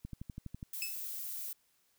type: click train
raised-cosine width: 5 ms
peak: -30 dBFS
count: 8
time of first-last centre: 0.05-0.629 s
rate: 12.1 Hz
type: noise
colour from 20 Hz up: violet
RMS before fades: -41 dBFS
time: 0.73-1.53 s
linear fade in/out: 5 ms
type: tone with exponential decay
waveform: 20% pulse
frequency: 2608 Hz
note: E7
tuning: 19 cents flat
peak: -28 dBFS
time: 0.82-1.01 s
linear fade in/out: 1 ms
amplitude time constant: 40 ms
effects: white hiss -73 dBFS RMS until 1.98 s